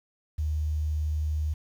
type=tone with quantisation; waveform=sine; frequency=76.5 Hz; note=D#2; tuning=29 cents flat; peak=-25 dBFS; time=0.38-1.54 s; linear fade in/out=10 ms; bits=9; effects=none